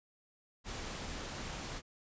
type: noise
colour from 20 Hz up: pink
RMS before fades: -42 dBFS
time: 0.64-1.82 s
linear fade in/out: 50 ms
effects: resampled to 16000 Hz